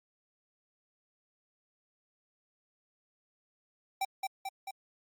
square tone with echo, 777 Hz, G5, 16 cents flat, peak -30 dBFS, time 4.01-4.05 s, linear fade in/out 5 ms, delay 220 ms, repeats 3, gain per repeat -3 dB, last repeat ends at 4.71 s, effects Opus 48 kbps

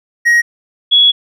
triangle / sine tone pair in turn, 1888 / 3364 Hz, A#6 / G#7, +22 / +22 cents, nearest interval minor seventh, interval 1000 cents, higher second, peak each -5 dBFS, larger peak neither, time 0.25-0.42 / 0.91-1.12 s, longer second, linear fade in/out 20 ms, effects none

